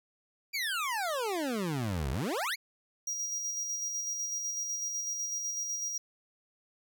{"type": "exponential two-way sweep", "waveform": "25% pulse", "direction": "down then up", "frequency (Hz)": [2401, 61.74, 2401], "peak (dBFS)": -27, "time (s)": [0.53, 2.56], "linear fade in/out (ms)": 20, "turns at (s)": 2.11}
{"type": "tone with tremolo", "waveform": "square", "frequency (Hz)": 5730, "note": "F8", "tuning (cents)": 44, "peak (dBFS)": -32, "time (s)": [3.07, 5.98], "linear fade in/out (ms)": 5, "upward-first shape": "square", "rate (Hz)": 8, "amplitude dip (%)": 30}
{"effects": []}